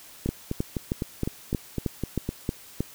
two click trains, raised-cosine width 3 ms, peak -14 / -12 dBFS, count 9 / 9, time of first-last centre 0.26-2.29 / 0.29-2.806 s, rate 3.94 / 3.18 Hz, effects white hiss -48 dBFS RMS until 2.94 s

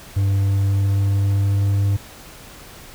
triangle tone with pitch glide, 98.4 to 99.72 Hz, G2 to G2, +7 to +30 cents, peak -13 dBFS, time 0.16-1.97 s, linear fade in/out 10 ms, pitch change +23 cents, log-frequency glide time 0.39-1.66 s, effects pink hiss -41 dBFS RMS until 2.94 s

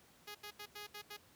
5% pulse tone bursts at uneven times, 415 Hz, G#4, 1 cent flat, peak -35 dBFS, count 6, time 0.27-0.35 / 0.43-0.51 / 0.59-0.66 / 0.75-0.87 / 0.94-1.02 / 1.1-1.17 s, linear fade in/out 10 ms, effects pink hiss -65 dBFS RMS until 1.35 s + high-pass 80 Hz 12 dB/octave

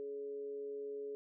sine tone with amplitude modulation, 421.9 Hz, G#4, 27 cents sharp, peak -38 dBFS, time 0-1.15 s, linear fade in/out 0 ms, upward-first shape sine, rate 140 Hz, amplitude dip 45%, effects none

